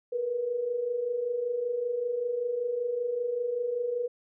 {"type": "tone pair together", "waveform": "sine", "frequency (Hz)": [461.6, 486.8], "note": ["A#4", "B4"], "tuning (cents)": [-17, -25], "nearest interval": "minor second", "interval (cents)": 92, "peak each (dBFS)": [-35, -28], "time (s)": [0.12, 4.08], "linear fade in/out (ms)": 10, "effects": []}